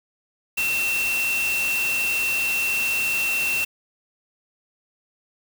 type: tone in noise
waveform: sine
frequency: 2700 Hz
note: E7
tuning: 41 cents sharp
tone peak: -21 dBFS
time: 0.57-3.65 s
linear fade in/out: 10 ms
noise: white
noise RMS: -30 dBFS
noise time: 0.57-3.65 s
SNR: +6 dB
effects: none